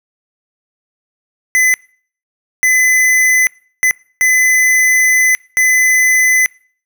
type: tone bursts at uneven times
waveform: square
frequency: 2019 Hz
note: B6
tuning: 38 cents sharp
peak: -9 dBFS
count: 5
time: 1.55-1.74 / 2.63-3.47 / 3.83-3.91 / 4.21-5.35 / 5.57-6.46 s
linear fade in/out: 0 ms
effects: noise-tail reverb RT60 0.5 s tail -25 dB re dry